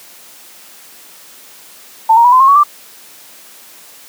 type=tone with pitch steps; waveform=sine; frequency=892 / 934.2 / 978.4 / 1024.6 / 1073.1 / 1123.8 / 1177 Hz; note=A5 / A#5 / B5 / C6 / C6 / C#6 / D6; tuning=+23 / +3 / -16 / -37 / +43 / +23 / +3 cents; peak=-4 dBFS; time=2.09-2.636 s; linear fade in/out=10 ms; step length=78 ms; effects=white hiss -39 dBFS RMS until 4.08 s + high-pass 200 Hz 12 dB/octave